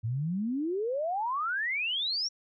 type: exponential sweep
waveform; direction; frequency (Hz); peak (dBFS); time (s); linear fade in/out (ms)
sine; up; 106.5 to 5740; -28; 0.03-2.29; 20
effects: none